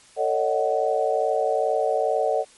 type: chord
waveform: sine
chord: D# half-diminished seventh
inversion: second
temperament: just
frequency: 448 / 560 / 622.3 / 746.7 Hz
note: A4 / C#5 / D#5 / F#5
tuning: +31 / +18 / 0 / +16 cents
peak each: -25 dBFS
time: 0.16-2.45 s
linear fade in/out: 50 ms
effects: white hiss -52 dBFS RMS until 2.57 s + MP3 48 kbps